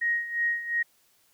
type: tone with tremolo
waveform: sine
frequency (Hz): 1878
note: A#6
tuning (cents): +12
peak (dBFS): -22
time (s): 0.01-0.83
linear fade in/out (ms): 10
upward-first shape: sine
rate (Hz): 2.8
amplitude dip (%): 75
effects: white hiss -65 dBFS RMS until 1.33 s